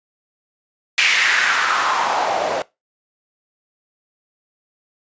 white noise with band-pass filter sweep, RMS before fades -18 dBFS, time 0.98-2.62 s, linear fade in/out 0 ms, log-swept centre 2500 to 560 Hz, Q 3.1, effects noise-tail reverb RT60 0.2 s tail -20 dB re dry + resampled to 16000 Hz

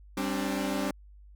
sawtooth chord, G suspended fourth, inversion none, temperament equal with one note detuned, 196 / 266.5 / 293.7 Hz, G3 / C4 / D4, 0 / +32 / 0 cents, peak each -29 dBFS, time 0.17-0.91 s, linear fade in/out 5 ms, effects added 50 Hz sine -49 dBFS peak until 1.35 s

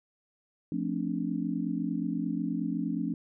sine chord, D minor seventh, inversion first, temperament equal with one note detuned, 174.61 / 220 / 265.3 / 293.7 Hz, F3 / A3 / C4 / D4, 0 / 0 / +24 / 0 cents, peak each -34 dBFS, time 0.72-3.14 s, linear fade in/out 2 ms, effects none

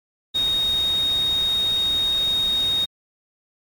sine tone in noise, 3729 Hz, A#7, in tune, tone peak -18 dBFS, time 0.34-2.86 s, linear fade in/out 20 ms, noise pink, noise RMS -35 dBFS, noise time 0.34-2.86 s, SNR +14 dB, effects MP3 96 kbps

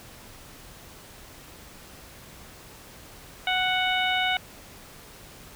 harmonic tone, 740 Hz, F#5, in tune, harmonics 1 / 2 / 3 / 4 / 5, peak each -27 / -29 / -28 / -29 / -32 dBFS, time 3.47-4.37 s, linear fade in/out 2 ms, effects pink hiss -47 dBFS RMS until 5.55 s

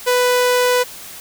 sawtooth tone, 495.6 Hz, B4, 6 cents sharp, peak -9 dBFS, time 0.06-0.84 s, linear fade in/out 20 ms, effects white hiss -35 dBFS RMS until 1.2 s

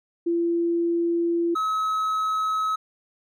sine / triangle tone pair in turn, 340 / 1283.7 Hz, F4 / E6, -46 / -46 cents, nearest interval octave + major seventh, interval 2300 cents, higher second, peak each -20 dBFS, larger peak neither, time 0.26-1.55 / 1.55-2.76 s, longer first, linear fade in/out 10 ms, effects none

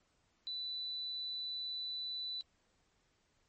sine tone, 3981 Hz, B7, 13 cents sharp, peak -38 dBFS, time 0.47-2.41 s, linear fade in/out 0 ms, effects pink hiss -75 dBFS RMS until 3.48 s + MP3 32 kbps

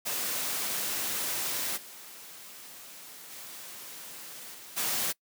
white noise with level steps, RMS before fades -32 / -47 / -44 / -47 / -30 dBFS, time 0.05-5.13 s, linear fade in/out 20 ms, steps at 1.76 / 3.3 / 4.53 / 4.76 s, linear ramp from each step 20 ms, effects noise-tail reverb RT60 0.1 s tail -24 dB re dry + high-pass 150 Hz 12 dB/octave

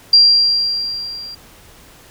sine tone with level ramp, 4752 Hz, D8, 20 cents sharp, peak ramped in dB -4 to -29 dBFS, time 0.13-1.35 s, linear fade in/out 5 ms, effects pink hiss -44 dBFS RMS until 2.1 s

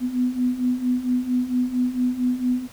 sine beating tone pair, 246.9 / 251.3 Hz, B3 / B3, 0 / +30 cents, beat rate 4.4 Hz, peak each -25 / -21 dBFS, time 0-2.68 s, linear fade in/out 50 ms, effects pink hiss -47 dBFS RMS until 2.72 s

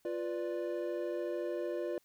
triangle chord, B diminished, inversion second, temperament equal, 349.2 / 493.9 / 587.3 Hz, F4 / B4 / D5, 0 / 0 / 0 cents, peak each -35 / -38 / -37 dBFS, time 0.05-1.98 s, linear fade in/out 2 ms, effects white hiss -72 dBFS RMS until 2.04 s

